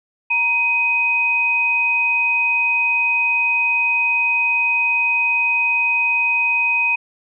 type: tone pair together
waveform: sine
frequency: 937.5 / 2510 Hz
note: A#5 / D#7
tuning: +10 / +15 cents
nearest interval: octave + perfect fourth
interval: 1705 cents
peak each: -25 / -15 dBFS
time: 0.3-6.96 s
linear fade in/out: 10 ms
effects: none